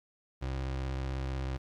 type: tone with vibrato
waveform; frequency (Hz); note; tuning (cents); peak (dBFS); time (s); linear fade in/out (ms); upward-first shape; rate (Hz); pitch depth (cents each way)
30% pulse; 66.1; C2; +18; -30; 0.41-1.58; 20; square; 16; 23
effects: low-pass 5000 Hz 12 dB/octave + 11-bit